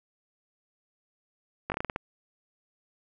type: slowing click train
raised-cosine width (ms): 0.5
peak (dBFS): -15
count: 8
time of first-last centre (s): 1.7-1.961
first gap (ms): 19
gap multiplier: 1.22
effects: none